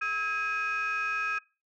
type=tone cluster; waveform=sine; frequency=1289 / 1634 / 2507 Hz; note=E6 / G#6 / D#7; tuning=-39 / -29 / +12 cents; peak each=-31 dBFS; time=0.01-1.39 s; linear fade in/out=10 ms; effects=noise-tail reverb RT60 0.3 s tail -21 dB re dry + tanh soft clip ceiling -23 dBFS